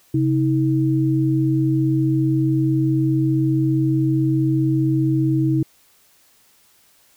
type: tone pair together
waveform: sine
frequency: 134 / 318.7 Hz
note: C3 / D#4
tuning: +42 / +42 cents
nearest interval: octave + minor third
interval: 1500 cents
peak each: -18 dBFS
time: 0.14-5.63 s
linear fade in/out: 5 ms
effects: white hiss -56 dBFS RMS until 7.16 s